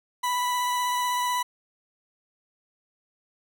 40% pulse tone with vibrato, 987.8 Hz, B5, in tune, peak -23 dBFS, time 0.23-1.43 s, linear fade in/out 10 ms, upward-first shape triangle, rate 16 Hz, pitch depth 15 cents each way, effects none

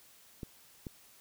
clicks, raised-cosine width 3 ms, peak -27 dBFS, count 2, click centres 0.432 / 0.868 s, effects white hiss -60 dBFS RMS until 1.2 s

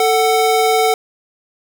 square tone pair together, 442.4 / 744 Hz, A4 / F#5, +9 / +9 cents, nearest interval major sixth, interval 900 cents, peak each -15 dBFS, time 0-0.94 s, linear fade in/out 2 ms, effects none

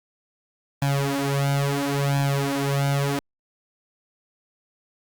sawtooth tone with flanger, 140 Hz, C#3, 18 cents sharp, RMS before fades -23 dBFS, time 0.82-3.19 s, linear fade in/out 0 ms, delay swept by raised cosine 1.2 to 5.8 ms, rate 0.73 Hz, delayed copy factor +1, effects Opus 48 kbps

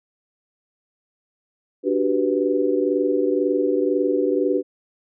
sine chord, G major seventh, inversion second, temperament equal, 293.7 / 370 / 392 / 493.9 Hz, D4 / F#4 / G4 / B4, 0 / 0 / 0 / 0 cents, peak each -23 dBFS, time 1.83-4.63 s, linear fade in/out 50 ms, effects none

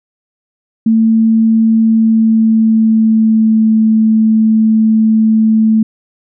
sine tone with pitch glide, 223.6 to 219.9 Hz, A3 to A3, +28 to -1 cents, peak -6 dBFS, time 0.86-5.83 s, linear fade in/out 5 ms, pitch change -29 cents, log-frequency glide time 1.84-3.72 s, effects none

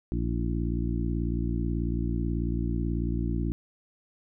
harmonic tone with a mistuned harmonic, 58.27 Hz, A#1, in tune, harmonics 1 / 2 / 3 / 4 / 5 / 6, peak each -29 / -32 / -34 / -35 / -36 / -37 dBFS, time 0.12-3.52 s, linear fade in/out 0 ms, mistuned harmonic 6, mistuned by -59 cents, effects none

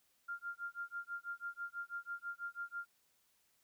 sine tone with tremolo, 1396.9 Hz, F6, in tune, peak -38 dBFS, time 0.28-2.86 s, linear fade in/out 10 ms, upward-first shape sine, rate 6.1 Hz, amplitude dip 100%, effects white hiss -75 dBFS RMS until 3.63 s

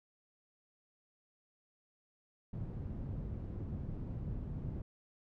white low-pass noise, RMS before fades -41 dBFS, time 2.53-4.82 s, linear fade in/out 5 ms, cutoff 140 Hz, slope 12 dB/octave, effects none

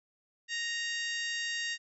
harmonic tone, 932.3 Hz, A#5, in tune, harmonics 2 / 3 / 4 / 5 / 6 / 7 / 8, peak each -35 / -39 / -41 / -43 / -45 / -46 / -47 dBFS, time 0.48-1.78 s, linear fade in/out 50 ms, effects none

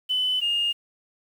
sine tone pair in turn, 3014 / 2833 Hz, F#7 / F7, +31 / +24 cents, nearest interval minor second, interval 107 cents, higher first, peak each -20 dBFS, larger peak neither, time 0.09-0.41 / 0.41-0.73 s, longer neither, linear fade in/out 20 ms, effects tanh soft clip ceiling -17 dBFS + 8-bit

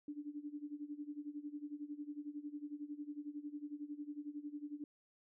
sine tone with tremolo, 293.7 Hz, D4, in tune, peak -40 dBFS, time 0.08-4.84 s, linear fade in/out 2 ms, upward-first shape sine, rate 11 Hz, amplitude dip 85%, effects none

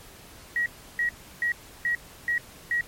sine tone bursts, 1907 Hz, A#6, 39 cents sharp, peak -22 dBFS, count 6, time 0.56-2.81 s, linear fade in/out 2 ms, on 100 ms, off 330 ms, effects pink hiss -48 dBFS RMS until 2.87 s + MP3 64 kbps

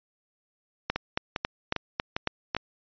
two click trains, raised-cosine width 0.3 ms, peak -9 / -12 dBFS, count 7 / 5, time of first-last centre 0.9-2.548 / 0.96-2.566 s, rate 3.64 / 2.49 Hz, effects resampled to 11025 Hz

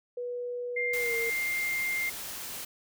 sine tone with pitch glide, 488.3 to 462.2 Hz, B4 to A#4, -20 to -15 cents, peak -32 dBFS, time 0.17-1.3 s, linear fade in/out 5 ms, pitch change -95 cents, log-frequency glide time 0.98-1.15 s
sine tone, 2106 Hz, C7, 11 cents sharp, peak -28 dBFS, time 0.76-2.1 s, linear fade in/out 10 ms
white noise, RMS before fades -39 dBFS, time 0.93-2.65 s, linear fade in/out 5 ms
effects none

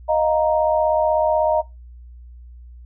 sine chord, Eb suspended second, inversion none, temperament equal, 622.3 / 698.5 / 932.3 Hz, Eb5 / F5 / Bb5, 0 / 0 / 0 cents, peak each -17 / -23 / -21 dBFS, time 0.08-1.62 s, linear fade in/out 20 ms, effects noise-tail reverb RT60 0.2 s tail -19 dB re dry + added 60 Hz sine -38 dBFS peak until 2.85 s

